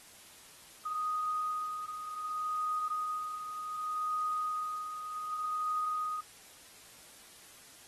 sine tone with tremolo, 1244.5 Hz, D#6, in tune, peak -30 dBFS, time 0.85-6.21 s, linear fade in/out 10 ms, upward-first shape sine, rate 0.66 Hz, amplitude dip 60%, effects white hiss -55 dBFS RMS until 7.87 s + AAC 32 kbps

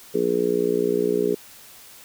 harmonic tone, 59.9 Hz, A#1, 48 cents sharp, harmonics 3 / 4 / 5 / 6 / 7 / 8, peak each -31 / -30 / -29 / -27 / -21 / -28 dBFS, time 0.14-1.35 s, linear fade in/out 10 ms, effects white hiss -46 dBFS RMS until 2.04 s

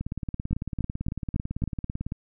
two click trains, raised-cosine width 5 ms, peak -13 / -18 dBFS, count 5 / 39, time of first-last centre 0.53-1.638 / 0.01-2.121 s, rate 3.61 / 18 Hz, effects none

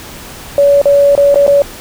sine tone with dropouts, 567 Hz, C#5, 39 cents sharp, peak -4 dBFS, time 0.58-1.62 s, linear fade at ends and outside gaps 1 ms, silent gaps 0.816-0.856 / 1.152-1.177 / 1.344-1.357 / 1.466-1.478 s, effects pink hiss -30 dBFS RMS until 1.8 s

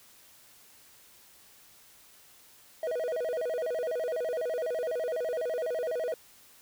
triangle tone with vibrato, 560 Hz, C#5, 18 cents sharp, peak -27 dBFS, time 2.83-6.14 s, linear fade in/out 2 ms, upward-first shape square, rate 12 Hz, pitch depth 230 cents each way, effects white hiss -57 dBFS RMS until 6.61 s

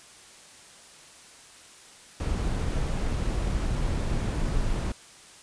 brown noise, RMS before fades -27 dBFS, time 2.2-4.92 s, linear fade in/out 2 ms, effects white hiss -50 dBFS RMS until 5.42 s + resampled to 22050 Hz

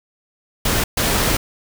pink noise bursts at uneven times, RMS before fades -18 dBFS, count 2, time 0.65-0.84 / 0.97-1.37 s, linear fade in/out 5 ms, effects none

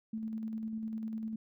sine tone with tremolo, 220.8 Hz, A3, 6 cents sharp, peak -34 dBFS, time 0.13-1.36 s, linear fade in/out 5 ms, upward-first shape square, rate 10 Hz, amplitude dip 30%, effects none

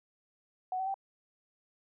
sine tone with pitch steps, 742 / 760.7 / 779.8 Hz, F#5 / F#5 / G5, +5 / +48 / -9 cents, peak -31 dBFS, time 0.72-0.942 s, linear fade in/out 2 ms, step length 74 ms, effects none

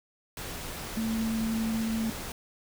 sine tone in noise, 223.6 Hz, A3, 28 cents sharp, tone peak -27 dBFS, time 0.97-2.1 s, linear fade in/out 2 ms, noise pink, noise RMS -38 dBFS, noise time 0.37-2.32 s, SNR +8 dB, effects none

